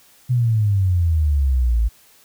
sine exponential sweep, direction down, 127.1 to 53.8 Hz, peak -14 dBFS, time 0.29-1.89 s, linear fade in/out 20 ms, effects white hiss -52 dBFS RMS until 2.24 s

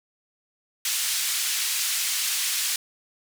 white band-pass noise, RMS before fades -26 dBFS, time 0.85-2.76 s, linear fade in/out 2 ms, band 2100 to 10000 Hz, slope 12 dB/octave, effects none

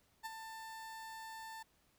30% pulse tone with ADSR envelope, 890 Hz, A5, 20 cents sharp, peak -37 dBFS, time 0.23-1.63 s, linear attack 27 ms, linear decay 23 ms, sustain -7 dB, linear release 8 ms, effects pink hiss -73 dBFS RMS until 1.98 s

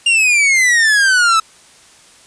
45% pulse exponential sweep, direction down, 2823 to 1295 Hz, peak -9 dBFS, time 0.06-1.4 s, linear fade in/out 5 ms, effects white hiss -45 dBFS RMS until 2.26 s + resampled to 22050 Hz

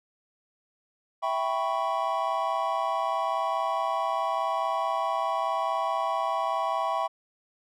triangle chord, C# half-diminished seventh, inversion first, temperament equal, 659.3 / 784 / 987.8 / 1108.7 Hz, E5 / G5 / B5 / C#6, 0 / 0 / 0 / 0 cents, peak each -29 dBFS, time 1.22-7.08 s, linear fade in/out 20 ms, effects none

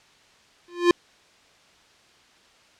square tone with exponential growth, 349.2 Hz, F4, in tune, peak -11 dBFS, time 0.68-0.91 s, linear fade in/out 2 ms, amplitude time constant 49 ms, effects white hiss -56 dBFS RMS until 2.79 s + low-pass 5000 Hz 12 dB/octave

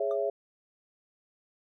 sine chord, C# minor, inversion second, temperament just, 415.8 / 554.4 / 665.2 Hz, G#4 / C#5 / E5, +2 / 0 / +16 cents, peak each -31 dBFS, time 0-0.3 s, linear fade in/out 5 ms
triangle tone with exponential decay, 1202 Hz, D6, 40 cents sharp, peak -36 dBFS, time 0.11-0.19 s, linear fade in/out 1 ms, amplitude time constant 16 ms
effects none

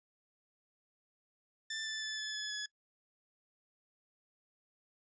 15% pulse tone with pitch steps, 1771 / 1755.7 / 1740.6 / 1725.6 / 1710.7 / 1695.9 Hz, A6 / A6 / A6 / A6 / A6 / G#6, +11 / -4 / -19 / -34 / -49 / +36 cents, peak -31 dBFS, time 1.7-2.66 s, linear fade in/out 5 ms, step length 160 ms, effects noise-tail reverb RT60 0.1 s tail -23 dB re dry + resampled to 16000 Hz

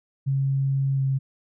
sine tone with pitch glide, 136.3 to 134.73 Hz, C#3 to C#3, -29 to -49 cents, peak -20 dBFS, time 0.26-1.19 s, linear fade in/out 20 ms, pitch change -20 cents, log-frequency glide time 0.96-1.01 s, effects none

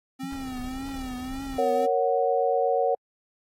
square tone with vibrato, 261.6 Hz, C4, in tune, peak -33 dBFS, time 0.19-1.87 s, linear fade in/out 20 ms, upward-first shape triangle, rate 1.8 Hz, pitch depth 91 cents each way
sine tone with exponential decay, 177 Hz, F3, 23 cents sharp, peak -31 dBFS, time 0.23-0.39 s, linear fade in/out 5 ms, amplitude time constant 33 ms
brown noise, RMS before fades -40 dBFS, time 0.32-1.58 s, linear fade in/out 0 ms
sine chord, F# major, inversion first, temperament equal, 466.2 / 554.4 / 740 Hz, A#4 / C#5 / F#5, 0 / 0 / 0 cents, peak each -25 dBFS, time 1.58-2.95 s, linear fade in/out 5 ms
effects AAC 48 kbps

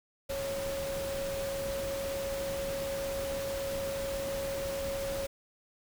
sine tone in noise, 550 Hz, C#5, 14 cents flat, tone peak -33 dBFS, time 0.29-5.27 s, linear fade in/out 10 ms, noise pink, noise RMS -40 dBFS, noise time 0.29-5.27 s, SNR +4 dB, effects none

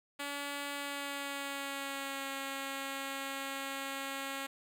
5% pulse tone with pitch glide, 284.7 to 273.1 Hz, C#4 to C#4, +46 to -26 cents, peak -26 dBFS, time 0.19-4.47 s, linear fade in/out 10 ms, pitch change -72 cents, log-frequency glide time 0.73-2.29 s, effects none

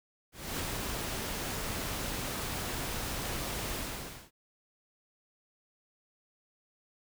pink noise with ADSR envelope, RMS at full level -34 dBFS, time 0.32-4.31 s, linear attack 280 ms, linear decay 4 ms, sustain -2 dB, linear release 540 ms, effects none

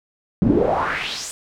brown noise with band-pass filter sweep, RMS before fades -20 dBFS, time 0.42-1.31 s, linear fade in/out 0 ms, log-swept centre 200 to 8500 Hz, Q 3.5, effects none

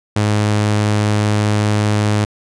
sawtooth tone, 105.1 Hz, G#2, 21 cents sharp, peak -9 dBFS, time 0.16-2.25 s, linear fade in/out 5 ms, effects resampled to 22050 Hz

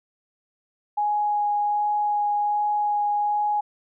sine tone with vibrato, 830.6 Hz, G#5, in tune, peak -20 dBFS, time 0.97-3.61 s, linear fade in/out 10 ms, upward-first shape sine, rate 1.3 Hz, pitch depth 8 cents each way, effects none

